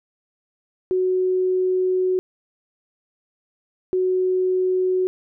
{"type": "tone pair in turn", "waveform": "sine", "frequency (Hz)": [370, 370], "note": ["F#4", "F#4"], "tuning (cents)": [0, 0], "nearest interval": "unison", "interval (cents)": 0, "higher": "neither", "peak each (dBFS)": -17, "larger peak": "neither", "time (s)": [[0.91, 2.19], [3.93, 5.07]], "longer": "first", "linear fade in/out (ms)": 0, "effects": []}